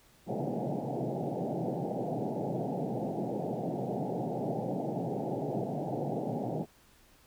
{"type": "band-pass noise", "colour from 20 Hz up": "pink", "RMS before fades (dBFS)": -34, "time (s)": [0.26, 6.66], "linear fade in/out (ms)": 50, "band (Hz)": [120, 840], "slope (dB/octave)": 96, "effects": ["pink hiss -62 dBFS RMS until 7.26 s"]}